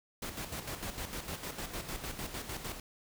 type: noise with tremolo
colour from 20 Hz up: pink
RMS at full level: -39 dBFS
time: 0.22-2.8 s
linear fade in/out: 5 ms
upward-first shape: square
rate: 6.6 Hz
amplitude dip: 55%
effects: none